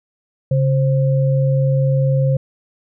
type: tone pair together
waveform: sine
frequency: 137.82 / 527 Hz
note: C#3 / C5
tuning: -10 / +12 cents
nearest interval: octave + major seventh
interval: 2322 cents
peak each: -13 / -21 dBFS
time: 0.51-2.37 s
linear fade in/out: 5 ms
effects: none